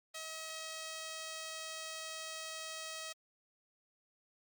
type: tone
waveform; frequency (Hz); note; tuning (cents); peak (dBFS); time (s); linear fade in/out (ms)
5% pulse; 638; D#5; +43; -31; 0.14-3.13; 10
effects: Opus 32 kbps